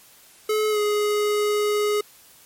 square tone with pitch glide, 429.2 to 417.5 Hz, A4 to G#4, -43 to +9 cents, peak -20 dBFS, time 0.49-2.01 s, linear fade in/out 5 ms, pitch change -48 cents, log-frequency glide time 0.7-0.79 s, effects white hiss -51 dBFS RMS until 2.45 s + MP3 64 kbps

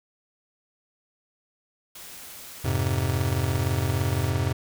white noise, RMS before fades -42 dBFS, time 1.95-4.3 s, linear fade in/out 5 ms
square chord, F minor, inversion none, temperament just, 87.31 / 104.77 / 130.96 Hz, F2 / Ab2 / C3, 0 / +16 / +2 cents, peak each -28 dBFS, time 2.64-4.53 s, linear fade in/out 10 ms
effects none

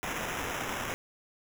white noise with sample-and-hold, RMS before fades -35 dBFS, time 0.03-0.94 s, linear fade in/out 0 ms, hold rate 4410 Hz, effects none

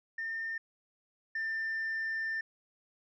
sine tone pair in turn, 1810 / 1790.2 Hz, A6 / A6, +48 / +29 cents, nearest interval unison, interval 19 cents, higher first, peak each -33 / -30 dBFS, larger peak second, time 0.18-0.58 / 1.35-2.41 s, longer second, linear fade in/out 5 ms, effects tanh soft clip ceiling -30 dBFS

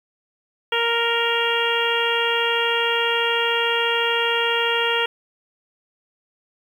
harmonic tone, 466.2 Hz, A#4, in tune, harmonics 1 / 2 / 3 / 4 / 5 / 6 / 7, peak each -24 / -26 / -26 / -27 / -30 / -24 / -27 dBFS, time 0.72-5.06 s, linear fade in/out 5 ms, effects 8-bit

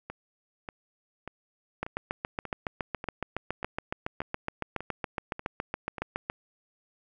two click trains, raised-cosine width 0.5 ms, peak -15 / -22 dBFS, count 33 / 11, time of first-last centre 1.83-6.299 / 0.1-5.982 s, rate 7.16 / 1.7 Hz, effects none

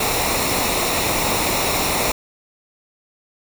pink noise with comb filter, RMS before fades -20 dBFS, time 0-2.12 s, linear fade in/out 5 ms, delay 0.63 ms, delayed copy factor -0.6, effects none

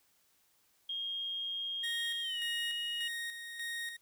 sine tone with pitch glide, 3241 to 2887 Hz, G#7 to F#7, -43 to -43 cents, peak -35 dBFS, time 0.89-3.08 s, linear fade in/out 5 ms, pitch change -200 cents, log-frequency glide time 2.21-2.39 s
30% pulse tone with tremolo, 1864.7 Hz, A#6, in tune, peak -34 dBFS, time 1.83-3.97 s, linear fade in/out 10 ms, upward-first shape square, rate 1.7 Hz, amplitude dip 50%
effects white hiss -71 dBFS RMS until 4.01 s

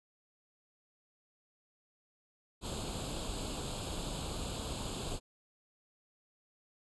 pink noise with comb filter, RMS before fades -39 dBFS, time 2.61-5.2 s, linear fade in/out 50 ms, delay 0.26 ms, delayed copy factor +0.8, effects resampled to 24000 Hz

